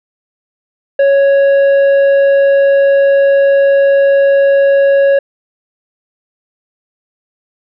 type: tone with tanh clipping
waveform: triangle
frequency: 554.4 Hz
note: C#5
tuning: in tune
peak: -7 dBFS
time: 0.99-5.19 s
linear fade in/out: 5 ms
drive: 11 dB
effects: none

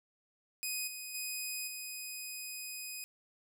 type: tone with level steps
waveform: 10% pulse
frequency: 2500 Hz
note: D#7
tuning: 8 cents sharp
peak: -26 / -33 / -28 / -32 dBFS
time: 0.63-3.04 s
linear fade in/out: 0 ms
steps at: 0.87 / 1.14 / 1.67 s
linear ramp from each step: 10 ms
effects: none

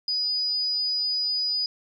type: tone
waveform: sine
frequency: 4948 Hz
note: D#8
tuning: 10 cents flat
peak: -23 dBFS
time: 0.08-1.66 s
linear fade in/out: 2 ms
effects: 10-bit

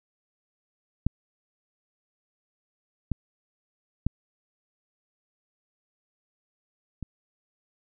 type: clicks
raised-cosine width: 5 ms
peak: -10 / -14 / -11 / -22 dBFS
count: 4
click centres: 1.066 / 3.117 / 4.066 / 7.027 s
effects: none

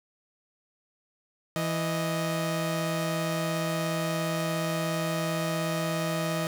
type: tone pair together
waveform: sawtooth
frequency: 165.1 / 623.3 Hz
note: E3 / D#5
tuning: +3 / +3 cents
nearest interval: octave + major seventh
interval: 2300 cents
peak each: -25 / -27 dBFS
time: 1.56-6.47 s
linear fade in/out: 0 ms
effects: none

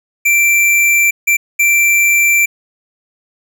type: tone bursts at uneven times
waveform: square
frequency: 2349 Hz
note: D7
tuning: in tune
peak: -9 dBFS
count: 3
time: 0.25-1.11 / 1.27-1.37 / 1.59-2.46 s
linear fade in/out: 10 ms
effects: none

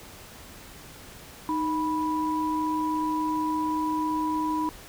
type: tone pair together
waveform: sine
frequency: 309.8 / 983.6 Hz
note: D#4 / B5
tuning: -7 / -7 cents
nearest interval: octave + minor sixth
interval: 2000 cents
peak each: -27 dBFS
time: 1.49-4.69 s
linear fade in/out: 0 ms
effects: pink hiss -46 dBFS RMS until 4.88 s

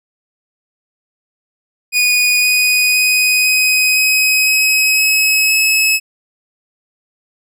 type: tone with pitch steps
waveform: sawtooth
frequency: 2468 / 2484 / 2500 / 2515 / 2532 / 2548 / 2564 / 2580 Hz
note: D#7 / D#7 / D#7 / D#7 / D#7 / D#7 / E7 / E7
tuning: -15 / -3 / +8 / +18 / +30 / +41 / -49 / -38 cents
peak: -7 dBFS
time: 1.92-6 s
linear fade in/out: 50 ms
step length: 510 ms
effects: none

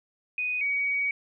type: tone pair in turn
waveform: sine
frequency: 2489 / 2257 Hz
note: D#7 / C#7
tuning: 0 / +31 cents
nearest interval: major second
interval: 169 cents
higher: first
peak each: -26 / -24 dBFS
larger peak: second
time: 0.38-0.61 / 0.61-1.11 s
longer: second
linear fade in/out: 2 ms
effects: none

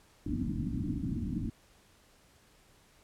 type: low-pass noise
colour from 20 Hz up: white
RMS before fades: -34 dBFS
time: 0.26-1.5 s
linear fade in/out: 5 ms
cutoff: 310 Hz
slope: 96 dB/octave
effects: pink hiss -63 dBFS RMS until 3.03 s + low-pass 12000 Hz 12 dB/octave

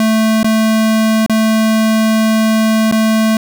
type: tone with dropouts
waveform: square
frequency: 220 Hz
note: A3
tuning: in tune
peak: -10 dBFS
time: 0-3.37 s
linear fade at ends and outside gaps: 2 ms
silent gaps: 0.431-0.444 / 1.263-1.296 / 2.914-2.923 s
effects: none

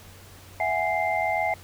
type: tone cluster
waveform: sine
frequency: 657 / 739 / 826 / 2091 Hz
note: E5 / F#5 / G#5 / C7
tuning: -6 / -2 / -10 / -2 cents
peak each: -28 dBFS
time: 0.6-1.54 s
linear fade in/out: 2 ms
effects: added 93 Hz sine -48 dBFS peak until 1.63 s + pink hiss -49 dBFS RMS until 1.63 s

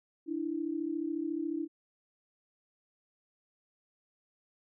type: tone pair together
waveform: sine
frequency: 296.9 / 331 Hz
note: D4 / E4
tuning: +19 / +7 cents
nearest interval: major second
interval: 188 cents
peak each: -35 / -34 dBFS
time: 0.26-1.68 s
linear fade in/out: 50 ms
effects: none

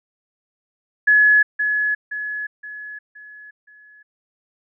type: tone with echo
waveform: sine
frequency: 1698 Hz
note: G#6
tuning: 38 cents sharp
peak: -10 dBFS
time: 1.07-1.43 s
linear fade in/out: 10 ms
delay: 520 ms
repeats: 5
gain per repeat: -7 dB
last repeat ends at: 4.03 s
effects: none

